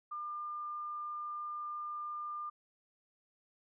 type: tone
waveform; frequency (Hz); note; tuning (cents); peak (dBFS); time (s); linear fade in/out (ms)
sine; 1201; D6; +38; -38; 0.11-2.5; 10
effects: none